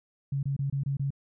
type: tone bursts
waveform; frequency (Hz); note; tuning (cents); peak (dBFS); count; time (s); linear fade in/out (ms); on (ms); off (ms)
sine; 138.59; C#3; 0; -26; 6; 0.32-1.105; 5; 110; 25
effects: none